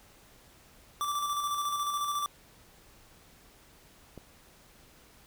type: tone with tremolo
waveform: square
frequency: 1168 Hz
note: D6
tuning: 10 cents flat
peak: -29 dBFS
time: 1.01-2.26 s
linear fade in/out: 0 ms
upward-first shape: square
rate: 14 Hz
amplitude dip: 35%
type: click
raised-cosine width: 2 ms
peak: -30 dBFS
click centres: 4.177 s
effects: pink hiss -58 dBFS RMS until 5.26 s